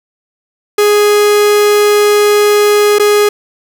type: tone with dropouts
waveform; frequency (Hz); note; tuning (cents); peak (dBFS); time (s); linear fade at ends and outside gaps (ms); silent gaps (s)
45% pulse; 415.3; G#4; 0; -6; 0.78-3.29; 5; 2.986-2.996
effects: 8-bit